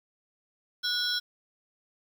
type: tone cluster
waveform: triangle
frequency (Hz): 1462 / 3332 / 4011 / 5390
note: F#6 / G#7 / B7 / E8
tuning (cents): -21 / +5 / +26 / +38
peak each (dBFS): -31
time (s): 0.83-1.2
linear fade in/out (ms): 20
effects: 9-bit